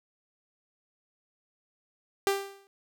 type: tone with exponential decay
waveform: sawtooth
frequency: 394.9 Hz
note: G4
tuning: 13 cents sharp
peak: -17 dBFS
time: 2.27-2.67 s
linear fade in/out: 0 ms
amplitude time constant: 85 ms
effects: none